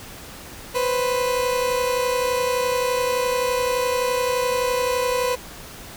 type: tone pair together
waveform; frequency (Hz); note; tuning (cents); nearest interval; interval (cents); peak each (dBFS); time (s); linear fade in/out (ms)
30% pulse; 495.3 / 527; B4 / C5; +5 / +12; minor second; 107; -18 / -24; 0.74-5.36; 20
effects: pink hiss -39 dBFS RMS until 5.96 s